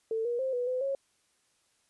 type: tone with pitch steps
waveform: sine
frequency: 446.9 / 478.2 / 526 / 490.6 / 508 / 547 Hz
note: A4 / A#4 / C5 / B4 / B4 / C#5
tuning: +27 / +44 / +9 / -12 / +49 / -23 cents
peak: -28 dBFS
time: 0.11-0.95 s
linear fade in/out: 2 ms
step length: 140 ms
effects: white hiss -71 dBFS RMS until 1.89 s + resampled to 24000 Hz